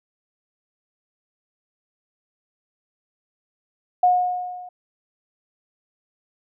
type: tone with level ramp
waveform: sine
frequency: 723 Hz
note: F#5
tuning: 40 cents flat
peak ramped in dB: -11 to -36 dBFS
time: 4.03-4.69 s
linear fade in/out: 5 ms
effects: none